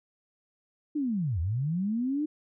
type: linear two-way sweep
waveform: sine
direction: down then up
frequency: 310 to 77 to 310 Hz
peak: -26 dBFS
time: 0.95-2.26 s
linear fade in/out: 10 ms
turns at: 1.4 s
effects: none